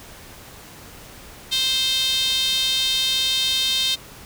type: tone with high-pass filter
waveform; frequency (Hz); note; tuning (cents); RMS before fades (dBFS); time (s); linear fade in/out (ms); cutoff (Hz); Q
sawtooth; 523.3; C5; 0; -21; 1.51-3.96; 20; 3500; 6.6
effects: pink hiss -42 dBFS RMS until 4.25 s